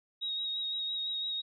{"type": "tone with vibrato", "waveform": "sine", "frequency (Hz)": 3782, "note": "A#7", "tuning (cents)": 24, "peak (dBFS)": -32, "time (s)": [0.21, 1.42], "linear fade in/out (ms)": 20, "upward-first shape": "sine", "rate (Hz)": 5.9, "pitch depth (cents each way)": 22, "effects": []}